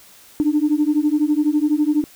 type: beating tone pair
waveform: sine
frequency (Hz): 293.7 / 305.7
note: D4 / D#4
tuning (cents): 0 / -30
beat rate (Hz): 12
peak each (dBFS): -17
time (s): 0.4-2.04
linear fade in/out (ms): 0
effects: tanh soft clip ceiling -8 dBFS + white hiss -47 dBFS RMS until 2.15 s